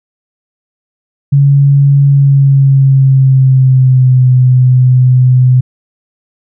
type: tone with pitch glide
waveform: sine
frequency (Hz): 140.3 to 127.18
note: C#3 to C3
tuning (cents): +21 to -49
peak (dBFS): -3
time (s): 1.32-5.61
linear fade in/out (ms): 10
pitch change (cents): -170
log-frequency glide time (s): 2.07-4.29
effects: none